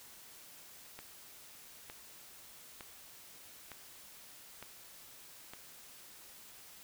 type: click train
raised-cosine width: 0.3 ms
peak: -30 dBFS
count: 6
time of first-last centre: 0.99-5.535 s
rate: 1.1 Hz
effects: white hiss -55 dBFS RMS until 6.83 s